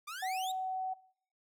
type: exponential sweep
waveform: sawtooth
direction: up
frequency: 1158 to 3908 Hz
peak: -37 dBFS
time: 0.07-0.52 s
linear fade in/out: 10 ms
type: tone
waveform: sine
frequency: 752 Hz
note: F#5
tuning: 28 cents sharp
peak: -33 dBFS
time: 0.22-0.94 s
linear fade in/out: 10 ms
effects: noise-tail reverb RT60 0.6 s tail -22 dB re dry